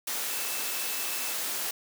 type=tone in noise; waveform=sine; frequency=2634 Hz; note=E7; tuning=2 cents flat; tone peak=-42 dBFS; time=0.3-1.34 s; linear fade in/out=5 ms; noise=white; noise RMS=-32 dBFS; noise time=0.07-1.71 s; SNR=-13 dB; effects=high-pass 300 Hz 12 dB/octave